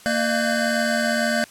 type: tone cluster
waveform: square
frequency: 230.6 / 603 / 685 / 1511 / 1593 Hz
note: A#3 / D5 / F5 / F#6 / G6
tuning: -19 / +46 / -34 / +36 / +27 cents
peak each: -25 / -25 / -30 / -27 / -29 dBFS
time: 0.06-1.44 s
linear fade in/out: 0 ms
effects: white hiss -47 dBFS RMS until 1.5 s + low-pass 11000 Hz 12 dB/octave